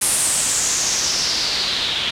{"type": "noise with low-pass filter sweep", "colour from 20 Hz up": "white", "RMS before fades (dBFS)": -20, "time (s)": [0.01, 2.11], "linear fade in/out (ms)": 10, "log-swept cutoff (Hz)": [10000, 3300], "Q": 4.1, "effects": []}